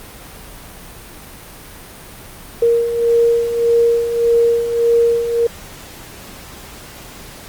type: beating tone pair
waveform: sine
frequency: 466.2 / 467.9 Hz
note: A#4 / A#4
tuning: 0 / +6 cents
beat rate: 1.7 Hz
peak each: -19 / -12 dBFS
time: 2.62-5.47 s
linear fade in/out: 5 ms
effects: pink hiss -36 dBFS RMS until 7.48 s + Opus 32 kbps